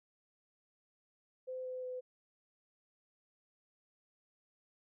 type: tone with pitch steps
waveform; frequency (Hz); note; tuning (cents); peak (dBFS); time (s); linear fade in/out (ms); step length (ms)
sine; 513 / 509.2 / 505.4; C5 / C5 / B4; -34 / -47 / +40; -39; 1.47-2.01; 20; 180
effects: none